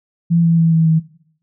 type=tone with pitch steps; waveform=sine; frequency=168.6 / 166.47 / 164.37 / 162.29 / 160.24 Hz; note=E3 / E3 / E3 / E3 / E3; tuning=+39 / +17 / -5 / -27 / -49 cents; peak=-10 dBFS; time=0.3-1 s; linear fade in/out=20 ms; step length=140 ms; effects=noise-tail reverb RT60 0.7 s tail -18 dB re dry